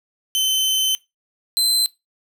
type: tone pair in turn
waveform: sawtooth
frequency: 3066 / 4078 Hz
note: G7 / C8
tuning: -39 / -45 cents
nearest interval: perfect fourth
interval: 494 cents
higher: second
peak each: -14 / -13 dBFS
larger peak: second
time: 0.35-0.95 / 1.57-1.86 s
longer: first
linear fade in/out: 0 ms
effects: noise-tail reverb RT60 0.2 s tail -20 dB re dry